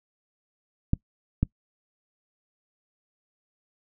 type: clicks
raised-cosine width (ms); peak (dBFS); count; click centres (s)
5; -9; 2; 0.934 / 1.43
effects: noise-tail reverb RT60 0.1 s tail -23 dB re dry